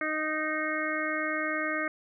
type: harmonic tone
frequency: 309.7 Hz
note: D#4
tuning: 8 cents flat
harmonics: 1 / 2 / 4 / 5 / 6 / 7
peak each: -35 / -35 / -35 / -35 / -35 / -35 dBFS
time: 0.01-1.88 s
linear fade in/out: 2 ms
effects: none